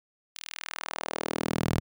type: tone with high-pass filter sweep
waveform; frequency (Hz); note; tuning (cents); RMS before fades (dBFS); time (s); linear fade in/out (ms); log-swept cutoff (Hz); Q
sawtooth; 40.13; E1; -46; -33; 0.35-1.8; 10; 3700 to 100; 1.1
effects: none